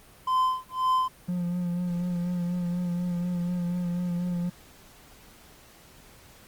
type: tone with tremolo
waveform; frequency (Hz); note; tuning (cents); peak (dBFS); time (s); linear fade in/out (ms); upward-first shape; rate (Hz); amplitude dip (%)
triangle; 1029; C6; -29; -18; 0.27-1.08; 5; sine; 1.9; 100
type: tone with vibrato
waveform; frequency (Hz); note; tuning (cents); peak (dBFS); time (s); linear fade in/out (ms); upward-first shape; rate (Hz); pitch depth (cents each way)
triangle; 176.2; F3; +16; -24; 1.28-4.5; 10; sine; 4.1; 28
effects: pink hiss -53 dBFS RMS until 6.47 s + Opus 32 kbps